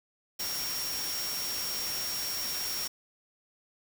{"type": "tone in noise", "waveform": "sine", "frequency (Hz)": 5570, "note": "F8", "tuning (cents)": -5, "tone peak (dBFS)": -34, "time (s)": [0.39, 2.88], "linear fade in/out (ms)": 10, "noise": "white", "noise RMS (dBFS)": -36, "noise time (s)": [0.39, 2.88], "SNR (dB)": -1, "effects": []}